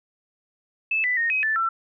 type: tone with pitch steps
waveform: sine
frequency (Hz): 2619 / 1989 / 1852 / 2534 / 1758 / 1343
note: E7 / B6 / A#6 / D#7 / A6 / E6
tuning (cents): -12 / +12 / -12 / +31 / -2 / +32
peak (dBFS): -20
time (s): 0.91-1.69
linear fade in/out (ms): 5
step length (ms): 130
effects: none